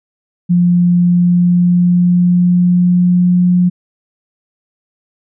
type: tone with pitch glide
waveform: sine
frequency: 175.8 to 178.77 Hz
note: F3 to F3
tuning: +12 to +41 cents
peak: -7 dBFS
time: 0.49-3.7 s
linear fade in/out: 20 ms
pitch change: +29 cents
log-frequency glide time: 1.02-3.48 s
effects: none